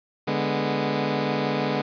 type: chord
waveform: 15% pulse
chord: G# diminished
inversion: second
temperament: equal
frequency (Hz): 146.83 / 207.7 / 246.9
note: D3 / G#3 / B3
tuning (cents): 0 / 0 / 0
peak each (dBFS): -21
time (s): 0.27-1.82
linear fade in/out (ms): 10
effects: resampled to 11025 Hz + 9-bit